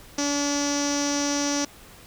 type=tone with low-pass filter; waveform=sawtooth; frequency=286.7 Hz; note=D4; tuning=42 cents flat; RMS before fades=-25 dBFS; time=0.18-1.65 s; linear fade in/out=5 ms; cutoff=5900 Hz; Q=9.6; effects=pink hiss -48 dBFS RMS until 2.06 s